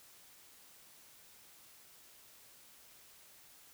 silence, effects white hiss -60 dBFS RMS until 3.73 s

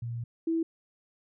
sine tone pair in turn, 117.7 / 328.1 Hz, A#2 / E4, +17 / -8 cents, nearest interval octave + tritone, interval 1775 cents, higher second, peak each -32 / -25 dBFS, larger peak second, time 0.02-0.24 / 0.47-0.63 s, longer first, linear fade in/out 5 ms, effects none

